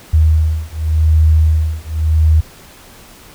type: beating tone pair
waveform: sine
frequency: 78.2 / 79.08 Hz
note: D#2 / D#2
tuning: +9 / +29 cents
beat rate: 0.88 Hz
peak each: -12 dBFS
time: 0.13-2.41 s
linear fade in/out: 10 ms
effects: pink hiss -40 dBFS RMS until 3.34 s